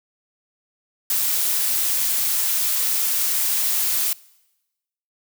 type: noise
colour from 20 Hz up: blue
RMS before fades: -21 dBFS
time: 1.1-4.13 s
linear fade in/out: 2 ms
effects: noise-tail reverb RT60 1.0 s tail -23 dB re dry